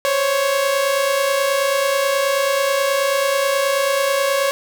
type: tone pair together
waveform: sawtooth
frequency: 527 / 556.3 Hz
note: C5 / C#5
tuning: +12 / +6 cents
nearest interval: minor second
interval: 94 cents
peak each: -19 / -13 dBFS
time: 0.05-4.51 s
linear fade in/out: 0 ms
effects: none